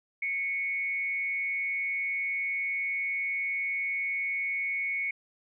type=tone with frequency modulation; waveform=sine; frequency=2210 Hz; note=C#7; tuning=6 cents flat; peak=-28 dBFS; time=0.22-5.11 s; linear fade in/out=5 ms; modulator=170 Hz; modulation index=0.38; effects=none